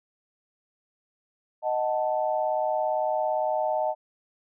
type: chord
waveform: sine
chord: D# diminished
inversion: none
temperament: equal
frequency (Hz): 622.3 / 740 / 880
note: D#5 / F#5 / A5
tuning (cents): 0 / 0 / 0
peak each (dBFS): -26 / -29 / -29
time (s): 1.62-3.95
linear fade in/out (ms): 50
effects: none